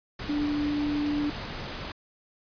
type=tone in noise; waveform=sine; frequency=293.7 Hz; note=D4; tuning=in tune; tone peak=-25 dBFS; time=0.29-1.3 s; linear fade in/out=5 ms; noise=pink; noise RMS=-36 dBFS; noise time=0.19-1.92 s; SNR=+8 dB; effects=resampled to 11025 Hz